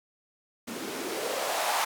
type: noise with band-pass filter sweep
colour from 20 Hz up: blue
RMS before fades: -31 dBFS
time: 0.67-1.85 s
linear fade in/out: 10 ms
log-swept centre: 220 to 920 Hz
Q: 2.9
effects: none